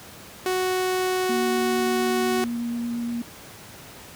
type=tone; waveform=sawtooth; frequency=370 Hz; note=F#4; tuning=in tune; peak=-18 dBFS; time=0.46-2.44 s; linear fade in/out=0 ms
type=tone with vibrato; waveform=sine; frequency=236.4 Hz; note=A#3; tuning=24 cents sharp; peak=-25 dBFS; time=1.29-3.22 s; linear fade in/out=5 ms; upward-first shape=sine; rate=8.4 Hz; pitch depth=9 cents each way
effects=pink hiss -43 dBFS RMS until 4.15 s + high-pass 80 Hz 12 dB/octave

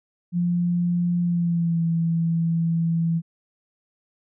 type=tone with pitch glide; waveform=sine; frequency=174.61 to 165.96 Hz; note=F3 to E3; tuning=0 to +12 cents; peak=-19 dBFS; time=0.32-3.22 s; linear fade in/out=50 ms; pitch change=-88 cents; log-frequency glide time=1.22-1.83 s; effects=none

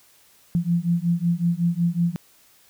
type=beating tone pair; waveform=sine; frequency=168.9 / 174.3 Hz; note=E3 / F3; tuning=+42 / -3 cents; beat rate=5.4 Hz; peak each=-22 / -22 dBFS; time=0.55-2.16 s; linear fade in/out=0 ms; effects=white hiss -56 dBFS RMS until 2.69 s

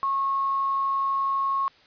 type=tone with quantisation; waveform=sine; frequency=1092 Hz; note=C#6; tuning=26 cents flat; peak=-22 dBFS; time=0.03-1.68 s; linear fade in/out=0 ms; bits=7; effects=white hiss -56 dBFS RMS until 1.86 s + resampled to 11025 Hz

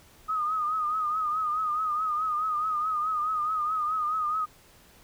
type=tone with vibrato; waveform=sine; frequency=1244.5 Hz; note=D#6; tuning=in tune; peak=-25 dBFS; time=0.28-4.46 s; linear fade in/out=20 ms; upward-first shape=triangle; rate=4.7 Hz; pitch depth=77 cents each way; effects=pink hiss -56 dBFS RMS until 5.03 s

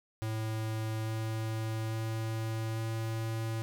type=tone with pitch steps; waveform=square; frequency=110.2 / 110.9 / 111.61 / 112.32 Hz; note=A2 / A2 / A2 / A2; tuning=+3 / +14 / +25 / +36 cents; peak=-33 dBFS; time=0.22-3.62 s; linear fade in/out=0 ms; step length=850 ms; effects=none

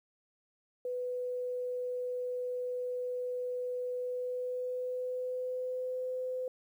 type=tone with pitch glide; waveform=sine; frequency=497.4 to 509.3 Hz; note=B4 to C5; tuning=+12 to -47 cents; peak=-33 dBFS; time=0.85-6.48 s; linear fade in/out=2 ms; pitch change=+41 cents; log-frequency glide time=3.96-6.13 s; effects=11-bit

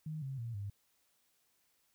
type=tone with pitch steps; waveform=sine; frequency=155.56 / 134.64 / 116.54 / 100.87 Hz; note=D#3 / C3 / A#2 / G2; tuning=0 / +50 / 0 / +50 cents; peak=-38 dBFS; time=0.06-0.7 s; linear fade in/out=5 ms; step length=160 ms; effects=white hiss -75 dBFS RMS until 1.94 s

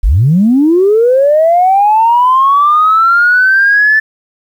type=linear sweep; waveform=sine; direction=up; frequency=34.97 to 1760 Hz; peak=-4 dBFS; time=0.03-4 s; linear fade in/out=10 ms; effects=tanh soft clip ceiling 0 dBFS + 7-bit

